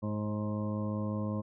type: harmonic tone with a mistuned harmonic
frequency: 105.4 Hz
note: G#2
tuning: 26 cents sharp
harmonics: 1 / 2 / 3 / 4 / 5 / 6 / 8 / 9 / 10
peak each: -35 / -34 / -42 / -50 / -41 / -48 / -56 / -52 / -46 dBFS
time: 0.02-1.42 s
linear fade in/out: 20 ms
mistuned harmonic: 5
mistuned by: +18 cents
effects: none